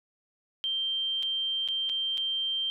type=tone with dropouts; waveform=sine; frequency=3150 Hz; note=G7; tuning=8 cents sharp; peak=-27 dBFS; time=0.64-2.7 s; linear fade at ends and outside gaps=0 ms; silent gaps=1.226-1.231 / 1.677-1.686 / 1.893-1.897 / 2.174-2.179 s; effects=none